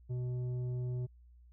triangle tone with tanh clipping, 124.5 Hz, B2, 14 cents sharp, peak -35 dBFS, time 0.09-1.07 s, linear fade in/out 20 ms, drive 12 dB, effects added 60 Hz sine -56 dBFS peak until 1.52 s

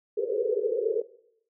pink band-pass noise, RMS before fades -27 dBFS, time 0.17-1.02 s, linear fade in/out 5 ms, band 400 to 500 Hz, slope 96 dB/octave, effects noise-tail reverb RT60 0.7 s tail -17 dB re dry

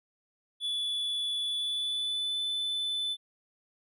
triangle tone with pitch glide, 3439 to 3509 Hz, A7 to A7, -40 to -5 cents, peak -28 dBFS, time 0.6-3.17 s, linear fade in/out 50 ms, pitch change +35 cents, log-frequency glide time 1.41-2.41 s, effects none

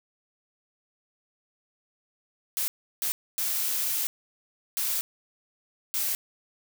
blue noise bursts at uneven times, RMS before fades -28 dBFS, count 5, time 2.57-2.68 / 3.02-3.12 / 3.38-4.07 / 4.77-5.01 / 5.94-6.15 s, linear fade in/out 0 ms, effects none

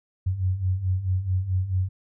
sine beating tone pair, 90 / 94.6 Hz, F#2 / F#2, -47 / +39 cents, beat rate 4.6 Hz, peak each -28 / -23 dBFS, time 0.26-1.89 s, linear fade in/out 10 ms, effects none

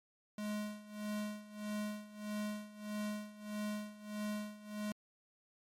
square tone with tremolo, 210 Hz, G#3, 19 cents sharp, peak -37 dBFS, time 0.38-4.92 s, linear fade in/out 2 ms, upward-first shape sine, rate 1.6 Hz, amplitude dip 85%, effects MP3 64 kbps

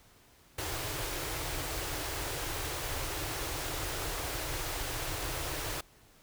pink band-stop noise, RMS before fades -36 dBFS, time 0.58-5.81 s, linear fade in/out 5 ms, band 150 to 280 Hz, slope 96 dB/octave, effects pink hiss -61 dBFS RMS until 6.22 s

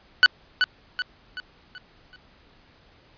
sawtooth tone with echo, 1488 Hz, F#6, 9 cents sharp, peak -6 dBFS, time 0.23-0.26 s, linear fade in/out 0 ms, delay 380 ms, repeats 5, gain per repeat -7 dB, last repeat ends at 2.16 s, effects pink hiss -56 dBFS RMS until 3.17 s + resampled to 11025 Hz

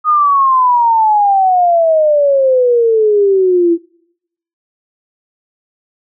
sine exponential sweep, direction down, 1246 to 331.4 Hz, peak -7 dBFS, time 0.04-3.78 s, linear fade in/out 50 ms, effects noise-tail reverb RT60 0.8 s tail -26 dB re dry

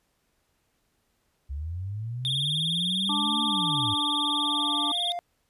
sine linear two-way sweep, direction up then down, 66 to 226.1 to 95.7 Hz, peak -30 dBFS, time 1.49-3.95 s, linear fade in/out 20 ms, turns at 3.44 s
triangle tone with vibrato, 3450 Hz, A7, 35 cents flat, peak -24 dBFS, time 2.25-5.12 s, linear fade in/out 0 ms, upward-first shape sine, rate 20 Hz, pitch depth 120 cents each way
harmonic tone, 293.1 Hz, D4, 3 cents flat, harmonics 1 / 3 / 4, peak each -32 / -32 / -32 dBFS, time 3.09-4.92 s, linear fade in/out 5 ms
triangle tone with exponential growth, 698.5 Hz, F5, in tune, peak -27 dBFS, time 3.76-5.19 s, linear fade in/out 0 ms, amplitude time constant 310 ms
effects pink hiss -72 dBFS RMS until 5.49 s + resampled to 32000 Hz

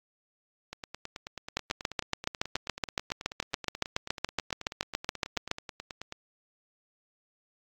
two click trains, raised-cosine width 0.2 ms, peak -21 / -10 dBFS, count 51 / 29, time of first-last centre 0.73-6.124 / 1.57-5.514 s, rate 9.27 / 7.1 Hz, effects AAC 64 kbps

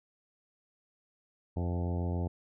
harmonic tone with a mistuned harmonic, 87.31 Hz, F2, in tune, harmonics 1 / 2 / 3 / 4 / 5 / 6 / 7 / 8 / 9 / 10, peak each -31 / -37 / -41 / -43 / -45 / -47 / -48 / -49 / -50 / -51 dBFS, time 1.56-2.28 s, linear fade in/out 10 ms, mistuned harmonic 7, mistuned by +20 cents, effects none

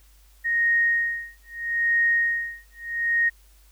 sine tone with tremolo, 1864.7 Hz, A#6, in tune, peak -17 dBFS, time 0.44-3.3 s, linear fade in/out 20 ms, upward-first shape sine, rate 0.78 Hz, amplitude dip 100%, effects added 50 Hz sine -52 dBFS peak until 3.71 s + white hiss -60 dBFS RMS until 3.71 s

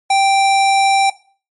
square tone, 784 Hz, G5, in tune, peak -11 dBFS, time 0.1-1.1 s, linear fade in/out 5 ms, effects noise-tail reverb RT60 0.4 s tail -18 dB re dry + MP3 48 kbps

